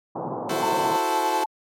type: band-pass noise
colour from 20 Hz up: white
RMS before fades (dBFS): -30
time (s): 0.15-0.97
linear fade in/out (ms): 10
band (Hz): 120 to 1000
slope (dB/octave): 48
type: chord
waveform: 20% pulse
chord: F# half-diminished seventh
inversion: third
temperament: equal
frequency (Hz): 329.6 / 370 / 440 / 523.3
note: E4 / F#4 / A4 / C5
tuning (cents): 0 / 0 / 0 / 0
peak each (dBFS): -25 / -24 / -26 / -26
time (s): 0.49-1.44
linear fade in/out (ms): 5
type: tone with pitch glide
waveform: sine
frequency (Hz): 905 to 869.1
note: A5 to A5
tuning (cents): +48 to -22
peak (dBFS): -22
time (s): 0.62-1.46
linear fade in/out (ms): 10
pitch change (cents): -70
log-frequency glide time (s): 0.73-1.21
effects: MP3 64 kbps